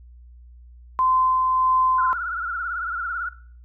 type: tone with tremolo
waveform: sine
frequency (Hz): 1032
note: C6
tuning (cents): -24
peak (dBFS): -16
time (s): 0.99-2.13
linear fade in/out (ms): 0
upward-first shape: sine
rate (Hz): 1.6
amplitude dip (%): 25
type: tone with vibrato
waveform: sine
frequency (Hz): 1400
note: F6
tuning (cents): +4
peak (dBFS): -25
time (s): 1.98-3.29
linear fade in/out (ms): 5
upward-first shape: triangle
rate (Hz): 18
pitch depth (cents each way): 120
effects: noise-tail reverb RT60 0.5 s tail -17 dB re dry + added 60 Hz sine -43 dBFS peak until 3.64 s